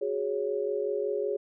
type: chord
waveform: sine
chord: F# suspended second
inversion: none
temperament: equal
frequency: 370 / 415.3 / 554.4 Hz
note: F#4 / G#4 / C#5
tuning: 0 / 0 / 0 cents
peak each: -34 / -29 / -33 dBFS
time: 0.01-1.37 s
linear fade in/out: 10 ms
effects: none